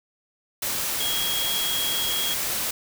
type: tone in noise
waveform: sine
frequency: 3290 Hz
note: G#7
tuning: 17 cents flat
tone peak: -26 dBFS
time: 1-2.34 s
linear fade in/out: 5 ms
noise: white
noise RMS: -27 dBFS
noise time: 0.62-2.71 s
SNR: -2 dB
effects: none